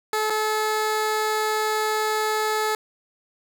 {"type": "tone with dropouts", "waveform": "15% pulse", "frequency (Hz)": 431.3, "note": "A4", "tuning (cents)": -35, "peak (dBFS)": -15, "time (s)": [0.13, 2.75], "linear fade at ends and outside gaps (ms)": 2, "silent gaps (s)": [0.299, 0.303], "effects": []}